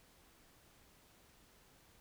silence, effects pink hiss -66 dBFS RMS until 2 s

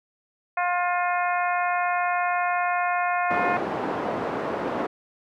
harmonic tone, 354.7 Hz, F4, 27 cents sharp, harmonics 2 / 3 / 4 / 5 / 6 / 7, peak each -24 / -28 / -30 / -32 / -34 / -35 dBFS, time 0.57-3.57 s, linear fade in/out 5 ms
pink band-pass noise, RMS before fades -28 dBFS, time 3.3-4.87 s, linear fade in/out 10 ms, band 310 to 1000 Hz, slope 12 dB/octave
effects none

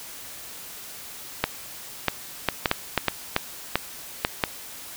clicks, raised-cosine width 0.3 ms, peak -3 dBFS, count 11, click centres 1.44 / 2.083 / 2.487 / 2.658 / 2.714 / 2.977 / 3.083 / 3.364 / 3.756 / 4.249 / 4.438 s, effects white hiss -40 dBFS RMS until 4.96 s

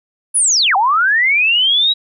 sine linear two-way sweep, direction down then up, 10548 to 740 to 3890 Hz, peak -10 dBFS, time 0.34-1.94 s, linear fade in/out 20 ms, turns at 0.76 s, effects none

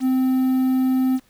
triangle tone with quantisation, 259.3 Hz, C4, 15 cents flat, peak -14 dBFS, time 0-1.2 s, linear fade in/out 50 ms, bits 7, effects pink hiss -59 dBFS RMS until 1.29 s

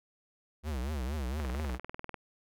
square tone with vibrato, 69.3 Hz, C#2, in tune, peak -33 dBFS, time 0.63-1.79 s, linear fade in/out 50 ms, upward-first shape triangle, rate 4.3 Hz, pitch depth 260 cents each way
click train, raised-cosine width 0.5 ms, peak -24 dBFS, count 16, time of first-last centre 1.4-2.143 s, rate 20.2 Hz
effects none

